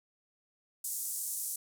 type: band-pass noise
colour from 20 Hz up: white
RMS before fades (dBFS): -37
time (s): 0.84-1.56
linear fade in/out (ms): 5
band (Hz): 7000 to 13000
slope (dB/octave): 24
effects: none